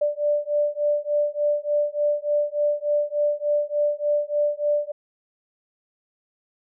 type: beating tone pair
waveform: sine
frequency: 587.3 / 590.7 Hz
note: D5 / D5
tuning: 0 / +10 cents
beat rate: 3.4 Hz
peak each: -23 dBFS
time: 0.01-4.92 s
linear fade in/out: 10 ms
effects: none